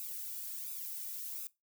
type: noise with flanger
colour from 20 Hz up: violet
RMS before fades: -42 dBFS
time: 0-1.47 s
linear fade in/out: 0 ms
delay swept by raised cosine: 0.79 to 2.09 ms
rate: 1.4 Hz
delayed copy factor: +0.85
effects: noise-tail reverb RT60 0.2 s tail -19 dB re dry